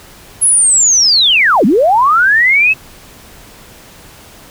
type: linear two-way sweep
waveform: sine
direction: down then up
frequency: 10740 to 180.2 to 2637 Hz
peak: -6 dBFS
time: 0.41-2.74 s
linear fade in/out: 20 ms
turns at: 1.65 s
effects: pink hiss -38 dBFS RMS until 4.5 s